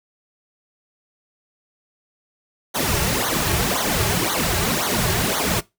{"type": "noise with flanger", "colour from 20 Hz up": "pink", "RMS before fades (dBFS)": -21, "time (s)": [2.74, 5.61], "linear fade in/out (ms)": 20, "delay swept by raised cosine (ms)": [0.38, 4.08], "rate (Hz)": 1.9, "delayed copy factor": -1, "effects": ["noise-tail reverb RT60 0.2 s tail -20 dB re dry"]}